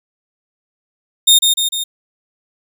sawtooth tone with echo, 3666 Hz, A#7, 30 cents flat, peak -3 dBFS, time 1.27-1.39 s, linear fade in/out 10 ms, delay 150 ms, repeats 3, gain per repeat -4 dB, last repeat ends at 1.84 s, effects none

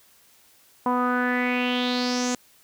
sawtooth tone with low-pass filter sweep, 247.9 Hz, B3, 7 cents sharp, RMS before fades -24 dBFS, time 0.86-2.35 s, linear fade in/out 2 ms, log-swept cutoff 990 to 7000 Hz, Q 5.3, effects white hiss -57 dBFS RMS until 2.63 s

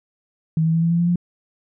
sine tone with pitch steps, 159.9 / 162.32 / 164.78 / 167.27 / 169.8 / 172.37 / 174.98 Hz, D#3 / E3 / E3 / E3 / F3 / F3 / F3, +48 / -26 / 0 / +26 / -48 / -22 / +4 cents, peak -15 dBFS, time 0.57-1.158 s, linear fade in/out 2 ms, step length 84 ms, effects none

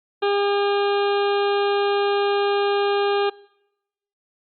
harmonic tone, 403.9 Hz, G#4, 48 cents flat, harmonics 1 / 2 / 3 / 4 / 6 / 7 / 8 / 9 / 10, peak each -19 / -25 / -29 / -31 / -35 / -36 / -37 / -38 / -39 dBFS, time 0.22-3.3 s, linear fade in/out 10 ms, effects noise-tail reverb RT60 0.9 s tail -24 dB re dry + Opus 48 kbps

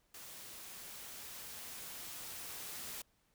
white noise with level ramp, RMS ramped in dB -51 to -45 dBFS, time 0.14-3.02 s, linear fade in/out 5 ms, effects pink hiss -75 dBFS RMS until 3.34 s

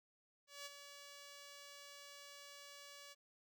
5% pulse tone with ADSR envelope, 570 Hz, C#5, 48 cents sharp, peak -35 dBFS, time 0.47-3.15 s, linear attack 190 ms, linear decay 24 ms, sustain -8 dB, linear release 30 ms, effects none

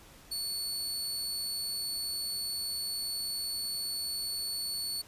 sawtooth tone, 4435 Hz, C#8, in tune, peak -30 dBFS, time 0.31-5.02 s, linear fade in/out 10 ms, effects pink hiss -55 dBFS RMS until 5.07 s + resampled to 32000 Hz

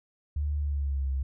sine tone with pitch glide, 73.42 to 66.94 Hz, D2 to C2, 0 to +40 cents, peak -26 dBFS, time 0.36-1.23 s, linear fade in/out 5 ms, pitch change -160 cents, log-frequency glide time 0.58-1.11 s, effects none

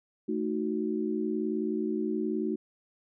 sine chord, D# diminished, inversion second, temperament equal, 220 / 311.1 / 370 Hz, A3 / D#4 / F#4, 0 / 0 / 0 cents, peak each -32 dBFS, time 0.28-2.56 s, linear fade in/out 10 ms, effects none

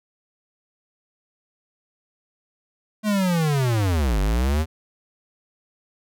square linear two-way sweep, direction down then up, 217 to 46.8 to 81.9 Hz, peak -19 dBFS, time 3.03-4.66 s, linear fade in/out 50 ms, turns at 4.2 s, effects none

